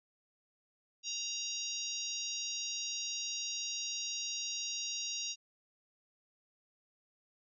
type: harmonic tone with a mistuned harmonic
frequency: 946 Hz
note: A#5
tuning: 25 cents sharp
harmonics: 3 / 4 / 5 / 6 / 7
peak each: -43 / -43 / -44 / -41 / -43 dBFS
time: 1.03-5.36 s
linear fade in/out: 50 ms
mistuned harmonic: 3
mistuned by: -29 cents
effects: none